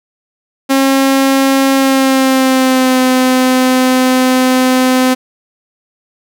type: tone with pitch glide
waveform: sawtooth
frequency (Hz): 270 to 256.5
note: C#4 to C4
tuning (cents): -45 to -34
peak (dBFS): -4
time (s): 0.69-5.15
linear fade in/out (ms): 20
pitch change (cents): -89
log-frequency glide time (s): 1.75-3
effects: none